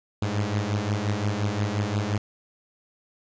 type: beating tone pair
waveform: sawtooth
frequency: 100.9 / 106.6 Hz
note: G#2 / G#2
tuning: -49 / +46 cents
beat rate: 5.7 Hz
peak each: -23 dBFS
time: 0.22-2.18 s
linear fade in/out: 5 ms
effects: resampled to 16000 Hz + 9-bit